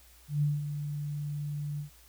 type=tone with ADSR envelope; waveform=sine; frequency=146.83 Hz; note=D3; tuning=in tune; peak=-23 dBFS; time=0.28-1.9 s; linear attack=140 ms; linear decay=190 ms; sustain=-9 dB; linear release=110 ms; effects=added 60 Hz sine -58 dBFS peak until 2.08 s + white hiss -59 dBFS RMS until 2.08 s